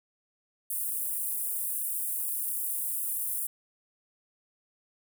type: high-pass noise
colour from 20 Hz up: pink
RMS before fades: -32 dBFS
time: 0.7-3.47 s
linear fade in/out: 5 ms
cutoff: 9200 Hz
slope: 48 dB/octave
effects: none